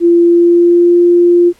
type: tone with pitch glide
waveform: sine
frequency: 342.8 to 348.6 Hz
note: F4 to F4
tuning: -32 to -3 cents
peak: -4 dBFS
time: 0-1.53 s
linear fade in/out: 50 ms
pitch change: +29 cents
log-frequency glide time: 0.23-0.98 s
effects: pink hiss -48 dBFS RMS until 1.59 s + low-pass 12000 Hz 12 dB/octave